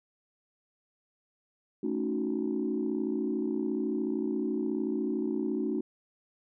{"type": "chord", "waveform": "sine", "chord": "D# half-diminished seventh", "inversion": "second", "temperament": "equal", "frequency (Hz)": [220, 277.2, 311.1, 370], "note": ["A3", "C#4", "D#4", "F#4"], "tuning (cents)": [0, 0, 0, 0], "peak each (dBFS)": -33, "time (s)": [1.83, 5.81], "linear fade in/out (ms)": 5, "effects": ["tanh soft clip ceiling -20 dBFS"]}